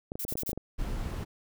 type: clicks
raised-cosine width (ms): 2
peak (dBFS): -22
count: 9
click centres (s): 0.119 / 0.155 / 0.25 / 0.324 / 0.355 / 0.433 / 0.493 / 0.531 / 0.576
type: noise bursts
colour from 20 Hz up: violet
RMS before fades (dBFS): -35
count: 4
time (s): 0.19-0.519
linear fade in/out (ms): 5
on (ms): 59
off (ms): 31
type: noise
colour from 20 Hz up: brown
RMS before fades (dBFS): -33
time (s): 0.78-1.25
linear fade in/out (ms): 20
effects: none